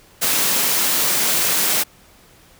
white high-pass noise, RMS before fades -18 dBFS, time 0.21-1.84 s, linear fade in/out 20 ms, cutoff 120 Hz, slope 96 dB/octave, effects pink hiss -50 dBFS RMS until 2.59 s

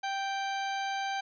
harmonic tone, 784 Hz, G5, in tune, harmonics 1 / 2 / 3 / 4 / 5 / 6 / 8, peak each -32 / -38 / -42 / -44 / -46 / -48 / -50 dBFS, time 0.03-1.21 s, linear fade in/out 10 ms, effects none

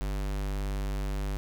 square tone, 49.42 Hz, G1, 15 cents sharp, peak -30 dBFS, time 0.01-1.37 s, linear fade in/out 0 ms, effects none

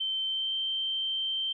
sine tone with pitch glide, 3102 to 3127 Hz, G7 to G7, -19 to -5 cents, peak -28 dBFS, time 0-1.53 s, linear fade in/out 10 ms, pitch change +14 cents, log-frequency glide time 0.26-0.52 s, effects none

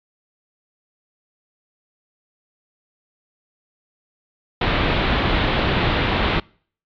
pink low-pass noise, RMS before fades -19 dBFS, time 4.61-6.4 s, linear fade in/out 5 ms, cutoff 3900 Hz, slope 48 dB/octave, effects noise-tail reverb RT60 0.5 s tail -26 dB re dry + MP3 96 kbps

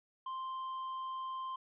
sine tone with tanh clipping, 1046.5 Hz, C6, in tune, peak -39 dBFS, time 0.26-1.56 s, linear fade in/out 5 ms, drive 5 dB, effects resampled to 8000 Hz

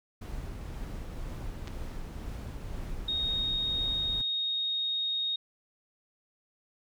brown noise with tremolo, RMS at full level -37 dBFS, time 0.21-4.22 s, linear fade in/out 10 ms, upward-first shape triangle, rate 2 Hz, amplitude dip 25%
clicks, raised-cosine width 0.2 ms, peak -27 dBFS, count 2, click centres 1.674 / 1.68 s
sine tone, 3729 Hz, A#7, in tune, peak -28 dBFS, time 3.08-5.36 s, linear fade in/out 5 ms
effects none

